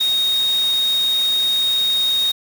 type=tone in noise; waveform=sine; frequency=3729 Hz; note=A#7; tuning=in tune; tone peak=-15 dBFS; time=0-2.32 s; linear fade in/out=10 ms; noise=white; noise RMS=-31 dBFS; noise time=0-2.32 s; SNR=+13 dB; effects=none